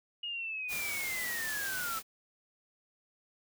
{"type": "linear sweep", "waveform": "sine", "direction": "down", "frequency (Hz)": [2881, 1303], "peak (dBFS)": -35, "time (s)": [0.23, 1.99], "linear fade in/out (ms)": 5}
{"type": "noise", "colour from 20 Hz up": "white", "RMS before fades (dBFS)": -39, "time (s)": [0.68, 2.03], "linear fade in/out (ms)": 50}
{"effects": []}